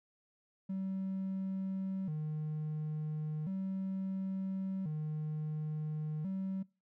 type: tone with vibrato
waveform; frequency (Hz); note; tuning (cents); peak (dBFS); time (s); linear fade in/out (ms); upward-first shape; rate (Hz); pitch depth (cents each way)
triangle; 171.3; F3; -33; -32; 0.69-6.63; 10; square; 0.36; 190
effects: noise-tail reverb RT60 0.3 s tail -24 dB re dry + tanh soft clip ceiling -29 dBFS